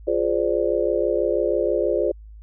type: chord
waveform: sine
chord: D half-diminished seventh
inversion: first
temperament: equal with one note detuned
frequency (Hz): 349.2 / 415.3 / 521.1 / 587.3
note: F4 / Ab4 / C5 / D5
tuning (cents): 0 / 0 / -7 / 0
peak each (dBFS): -24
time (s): 0.07-2.12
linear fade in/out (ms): 10
effects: added 53 Hz sine -39 dBFS peak until 2.42 s